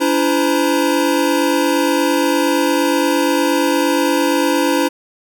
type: tone cluster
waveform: square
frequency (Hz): 287.4 / 336 / 512 / 946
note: D4 / E4 / C5 / A#5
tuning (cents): -37 / +33 / -38 / +25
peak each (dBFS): -18 / -19 / -20 / -23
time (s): 0-4.89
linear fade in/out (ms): 20
effects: none